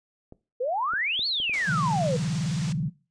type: clicks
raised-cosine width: 2 ms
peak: -30 dBFS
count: 5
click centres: 0.324 / 0.936 / 1.193 / 1.401 / 1.496 s
type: exponential two-way sweep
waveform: sine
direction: up then down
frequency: 466.2 to 4530 to 466.2 Hz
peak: -24 dBFS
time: 0.6-2.17 s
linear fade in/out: 10 ms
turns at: 1.27 s
type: low-pass noise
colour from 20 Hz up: white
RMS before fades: -41 dBFS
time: 1.53-2.73 s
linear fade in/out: 10 ms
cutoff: 7300 Hz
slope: 24 dB/octave
type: tone with vibrato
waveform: sine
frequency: 155.56 Hz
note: D#3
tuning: in tune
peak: -24 dBFS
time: 1.67-2.9 s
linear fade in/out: 20 ms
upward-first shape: square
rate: 19 Hz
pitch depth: 220 cents each way
effects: noise-tail reverb RT60 0.3 s tail -18 dB re dry + resampled to 22050 Hz